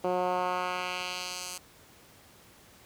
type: tone with band-pass filter sweep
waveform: 10% pulse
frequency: 181 Hz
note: F#3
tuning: 38 cents flat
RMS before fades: -32 dBFS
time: 0.04-1.58 s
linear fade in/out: 5 ms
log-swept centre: 480 to 8300 Hz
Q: 1.1
effects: pink hiss -56 dBFS RMS until 2.85 s + high-pass 60 Hz 12 dB/octave